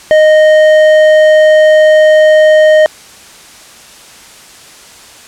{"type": "tone with hard clipping", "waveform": "sine", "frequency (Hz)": 619, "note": "D#5", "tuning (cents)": -9, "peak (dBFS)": -4, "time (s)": [0.11, 2.86], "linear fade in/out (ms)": 0, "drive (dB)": 8, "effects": ["white hiss -35 dBFS RMS until 5.27 s", "low-pass 9000 Hz 12 dB/octave"]}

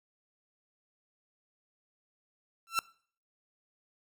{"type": "tone with exponential growth", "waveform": "sawtooth", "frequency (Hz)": 1346, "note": "E6", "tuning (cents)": 36, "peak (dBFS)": -19, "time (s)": [2.67, 2.79], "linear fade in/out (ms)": 0, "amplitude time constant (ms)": 25, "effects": ["noise-tail reverb RT60 0.5 s tail -23 dB re dry"]}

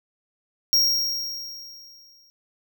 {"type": "tone with exponential decay", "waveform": "square", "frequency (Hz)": 5588, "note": "F8", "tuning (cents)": 0, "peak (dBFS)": -15, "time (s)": [0.73, 2.3], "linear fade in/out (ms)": 0, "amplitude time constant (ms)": 340, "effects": []}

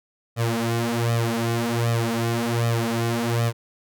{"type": "tone with flanger", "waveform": "sawtooth", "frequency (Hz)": 116.54, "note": "A#2", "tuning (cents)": 0, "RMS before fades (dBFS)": -23, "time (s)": [0.36, 3.53], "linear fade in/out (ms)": 50, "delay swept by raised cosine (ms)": [1.6, 5.9], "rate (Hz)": 1.3, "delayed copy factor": 0.95, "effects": []}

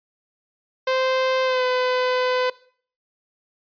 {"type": "tone with pitch glide", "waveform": "sawtooth", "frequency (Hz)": [520, 504.9], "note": ["C5", "B4"], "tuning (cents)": [-11, 38], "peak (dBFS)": -15, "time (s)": [0.87, 2.5], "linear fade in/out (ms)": 5, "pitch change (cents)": -51, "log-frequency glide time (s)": [1.44, 1.64], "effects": ["noise-tail reverb RT60 0.5 s tail -20 dB re dry", "resampled to 11025 Hz"]}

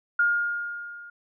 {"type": "tone with level ramp", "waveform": "sine", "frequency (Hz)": 1418, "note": "F6", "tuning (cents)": 26, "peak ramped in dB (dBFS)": [-17, -41], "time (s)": [0.19, 1.1], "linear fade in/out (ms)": 5, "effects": []}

